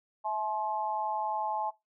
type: tone with amplitude modulation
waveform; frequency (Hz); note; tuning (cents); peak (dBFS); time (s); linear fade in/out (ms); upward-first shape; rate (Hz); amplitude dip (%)
sine; 857; A5; -46; -25; 0.24-1.71; 20; sine; 203; 95
effects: noise-tail reverb RT60 0.2 s tail -21 dB re dry